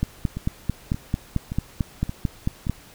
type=two click trains; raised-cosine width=5 ms; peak=-9 / -16 dBFS; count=13 / 5; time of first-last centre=0.03-2.697 / 0.37-2.669 s; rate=4.5 / 1.74 Hz; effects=pink hiss -48 dBFS RMS until 2.94 s